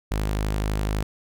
sawtooth tone, 51.91 Hz, G#1, in tune, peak -19 dBFS, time 0.11-1.03 s, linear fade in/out 5 ms, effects none

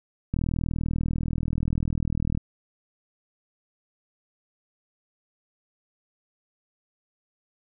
click train, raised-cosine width 5 ms, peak -14 dBFS, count 83, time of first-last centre 0.34-2.375 s, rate 40.3 Hz, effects none

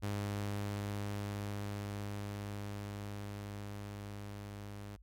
sawtooth tone with level ramp, 101.9 Hz, G#2, 32 cents flat, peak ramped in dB -31 to -41 dBFS, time 0.02-4.97 s, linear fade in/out 20 ms, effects added 50 Hz sine -56 dBFS peak until 5.02 s + AAC 64 kbps

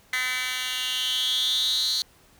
10% pulse tone with high-pass filter sweep, 254.3 Hz, C4, 49 cents flat, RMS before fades -26 dBFS, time 0.13-2.02 s, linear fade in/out 2 ms, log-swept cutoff 2100 to 4300 Hz, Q 8.2, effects pink hiss -57 dBFS RMS until 2.39 s

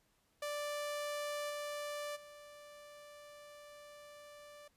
sawtooth tone with level steps, 587.3 Hz, D5, in tune, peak -34 / -36 / -49 dBFS, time 0.42-4.68 s, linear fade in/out 5 ms, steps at 1.49 / 2.15 s, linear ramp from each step 20 ms, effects pink hiss -75 dBFS RMS until 4.76 s + resampled to 32000 Hz

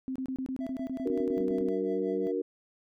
sine tone bursts, 261.6 Hz, C4, in tune, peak -31 dBFS, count 16, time 0.08-1.686 s, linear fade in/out 0 ms, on 76 ms, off 26 ms
triangle tone with tremolo, 664 Hz, E5, 12 cents sharp, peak -37 dBFS, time 0.6-2.32 s, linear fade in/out 10 ms, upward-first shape triangle, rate 5.5 Hz, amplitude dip 95%
sine chord, D augmented, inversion none, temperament equal, 293.7 / 370 / 466.2 Hz, D4 / F#4 / A#4, 0 / 0 / 0 cents, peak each -34 / -32 / -31 dBFS, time 1.05-2.42 s, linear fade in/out 10 ms
sine tone with pitch glide, 196 to 194.31 Hz, G3 to G3, 0 to -15 cents, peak -37 dBFS, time 1.37-2.27 s, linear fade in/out 0 ms, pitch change -15 cents, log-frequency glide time 1.56-1.74 s
effects none

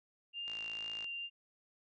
sine tone with vibrato, 2794 Hz, F7, in tune, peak -39 dBFS, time 0.33-1.3 s, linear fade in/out 50 ms, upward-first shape triangle, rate 2.2 Hz, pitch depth 9 cents each way
click train, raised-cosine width 0.2 ms, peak -33 dBFS, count 32, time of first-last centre 0.48-1.044 s, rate 55 Hz
effects none

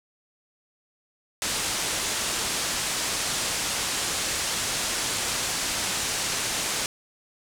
white low-pass noise, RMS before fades -28 dBFS, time 1.42-6.86 s, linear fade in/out 0 ms, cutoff 9100 Hz, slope 24 dB/octave, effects none

